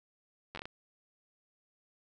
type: slowing click train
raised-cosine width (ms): 0.3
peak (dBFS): -25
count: 6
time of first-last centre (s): 0.55-0.655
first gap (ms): 10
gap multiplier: 1.38
effects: none